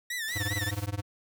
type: tone with vibrato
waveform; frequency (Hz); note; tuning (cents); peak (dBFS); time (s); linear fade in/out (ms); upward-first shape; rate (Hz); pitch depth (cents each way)
sawtooth; 1864.7; A#6; 0; -28; 0.1-0.71; 5; sine; 5; 120
type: noise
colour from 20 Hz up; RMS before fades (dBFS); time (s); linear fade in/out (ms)
white; -46; 0.28-0.86; 0
type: tone with tremolo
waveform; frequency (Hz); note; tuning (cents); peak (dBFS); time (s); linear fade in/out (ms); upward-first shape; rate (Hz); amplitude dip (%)
square; 102; G#2; -31; -28; 0.35-1.02; 20; sine; 19; 95
effects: none